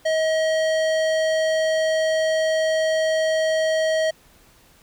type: tone with hard clipping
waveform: sine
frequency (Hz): 635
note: D#5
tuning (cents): +35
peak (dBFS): -20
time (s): 0.05-4.11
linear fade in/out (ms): 10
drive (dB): 16
effects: pink hiss -54 dBFS RMS until 4.82 s